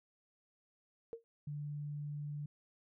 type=tone with exponential decay; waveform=sine; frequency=460.5 Hz; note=A#4; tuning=21 cents flat; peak=-37 dBFS; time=1.13-1.24 s; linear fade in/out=0 ms; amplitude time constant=22 ms
type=tone; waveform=sine; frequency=146.83 Hz; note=D3; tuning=in tune; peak=-39 dBFS; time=1.47-2.46 s; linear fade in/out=5 ms
effects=none